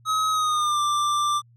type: tone with pitch glide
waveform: square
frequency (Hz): 1273 to 1180.9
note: D#6 to D6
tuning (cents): +39 to +9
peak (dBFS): -21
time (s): 0.05-1.42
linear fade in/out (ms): 50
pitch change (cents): -130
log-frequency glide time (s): 0.31-0.8
effects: added 118 Hz sine -52 dBFS peak until 1.56 s + low-pass 9000 Hz 12 dB/octave